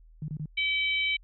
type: tone bursts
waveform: sine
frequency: 152.2 Hz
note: D#3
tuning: 38 cents flat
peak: -31 dBFS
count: 3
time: 0.22-0.458 s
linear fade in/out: 2 ms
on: 62 ms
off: 26 ms
type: harmonic tone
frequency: 767 Hz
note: G5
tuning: 38 cents flat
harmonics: 3 / 4 / 5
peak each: -26 / -31 / -36 dBFS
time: 0.57-1.17 s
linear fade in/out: 10 ms
effects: added 40 Hz sine -51 dBFS peak until 1.23 s

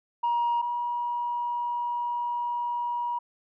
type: tone pair in turn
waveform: sine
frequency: 949 / 959.5 Hz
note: A#5 / A#5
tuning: +31 / +50 cents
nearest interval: unison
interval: 19 cents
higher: second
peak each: -21 / -26 dBFS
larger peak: first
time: 0.23-0.62 / 0.62-3.19 s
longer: second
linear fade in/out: 10 ms
effects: tanh soft clip ceiling -20 dBFS

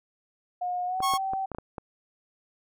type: tone with pitch glide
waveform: sine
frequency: 719 to 770.6 Hz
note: F#5 to G5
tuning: -50 to -30 cents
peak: -27 dBFS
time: 0.61-1.46 s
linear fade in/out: 10 ms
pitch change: +120 cents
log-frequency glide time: 0.86-1.04 s
type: clicks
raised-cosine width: 1 ms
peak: -21 dBFS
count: 7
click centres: 1.004 / 1.137 / 1.335 / 1.517 / 1.548 / 1.585 / 1.782 s
type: tone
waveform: 45% pulse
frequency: 1095 Hz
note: C#6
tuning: 22 cents flat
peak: -24 dBFS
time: 1.02-1.18 s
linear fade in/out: 20 ms
effects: none

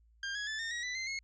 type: tone with pitch steps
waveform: sawtooth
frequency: 1600 / 1670.8 / 1744.8 / 1822.1 / 1902.7 / 1987 / 2075 / 2167 Hz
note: G6 / G#6 / A6 / A#6 / A#6 / B6 / C7 / C#7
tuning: +35 / +10 / -15 / -40 / +35 / +10 / -15 / -40 cents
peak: -32 dBFS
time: 0.23-1.19 s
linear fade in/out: 2 ms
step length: 120 ms
effects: added 56 Hz sine -62 dBFS peak until 1.23 s + resampled to 16000 Hz

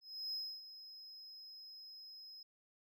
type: tone with ADSR envelope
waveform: triangle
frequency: 5110 Hz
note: D#8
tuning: 45 cents sharp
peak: -37 dBFS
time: 0.01-2.43 s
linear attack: 320 ms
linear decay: 280 ms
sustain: -13 dB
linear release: 4 ms
effects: none

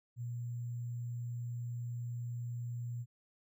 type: tone with sample-and-hold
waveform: sine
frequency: 120 Hz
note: B2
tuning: 49 cents flat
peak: -37 dBFS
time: 0.16-3.06 s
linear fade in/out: 50 ms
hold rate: 7350 Hz
effects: none

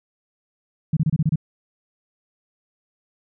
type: tone bursts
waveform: sine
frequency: 155.56 Hz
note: D#3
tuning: in tune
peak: -15 dBFS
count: 7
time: 0.93-1.358 s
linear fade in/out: 5 ms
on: 38 ms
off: 27 ms
effects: none

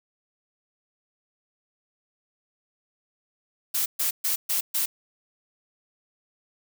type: noise bursts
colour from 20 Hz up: blue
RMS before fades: -25 dBFS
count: 5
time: 3.74-4.86 s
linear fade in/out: 10 ms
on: 120 ms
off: 130 ms
effects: none

